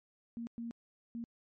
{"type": "tone bursts at uneven times", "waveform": "sine", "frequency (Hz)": 233.1, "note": "A#3", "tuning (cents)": 0, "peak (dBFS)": -38, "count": 3, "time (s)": [[0.37, 0.47], [0.58, 0.71], [1.15, 1.24]], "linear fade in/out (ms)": 0, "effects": ["MP3 32 kbps"]}